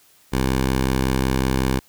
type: tone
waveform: 10% pulse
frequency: 65.41 Hz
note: C2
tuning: in tune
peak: -10 dBFS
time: 0.32-1.8 s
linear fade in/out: 20 ms
effects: white hiss -55 dBFS RMS until 1.88 s